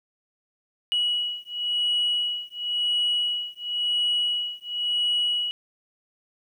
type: beating tone pair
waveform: sine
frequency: 2921 / 2921.95 Hz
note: F#7 / F#7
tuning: -23 / -22 cents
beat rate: 0.95 Hz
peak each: -25 / -25 dBFS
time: 0.92-5.51 s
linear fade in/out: 0 ms
effects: tanh soft clip ceiling -17 dBFS + 10-bit